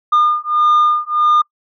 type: beating tone pair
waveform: sine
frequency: 1212 / 1213.6 Hz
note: D#6 / D#6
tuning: -46 / -44 cents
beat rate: 1.6 Hz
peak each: -12 dBFS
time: 0.12-1.42 s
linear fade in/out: 10 ms
effects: noise-tail reverb RT60 0.1 s tail -26 dB re dry + tanh soft clip ceiling -7 dBFS